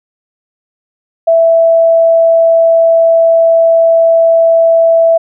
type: tone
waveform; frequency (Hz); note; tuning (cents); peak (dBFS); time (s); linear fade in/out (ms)
sine; 661; E5; +5; -4; 1.27-5.18; 10
effects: none